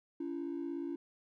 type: ring-modulated tone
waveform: triangle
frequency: 311.1 Hz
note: D#4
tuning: in tune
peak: -30 dBFS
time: 0.2-0.96 s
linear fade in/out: 5 ms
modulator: 28.5 Hz
effects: tanh soft clip ceiling -31 dBFS